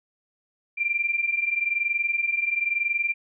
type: tone pair together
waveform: sine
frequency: 2356 / 2377 Hz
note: D7 / D7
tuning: +5 / +20 cents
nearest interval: unison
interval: 15 cents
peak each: -27 / -24 dBFS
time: 0.77-3.14 s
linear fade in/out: 20 ms
effects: none